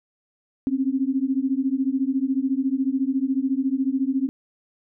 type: beating tone pair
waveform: sine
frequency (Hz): 260 / 274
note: C4 / C#4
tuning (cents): -11 / -20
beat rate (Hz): 14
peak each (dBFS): -23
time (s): 0.67-4.29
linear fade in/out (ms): 0
effects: none